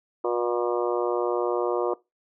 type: harmonic tone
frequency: 120 Hz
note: B2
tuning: 49 cents flat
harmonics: 3 / 4 / 5 / 6 / 7 / 8 / 9 / 10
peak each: -26 / -28 / -31 / -34 / -42 / -34 / -36 / -37 dBFS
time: 0.24-1.94 s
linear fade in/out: 5 ms
effects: noise-tail reverb RT60 0.2 s tail -20 dB re dry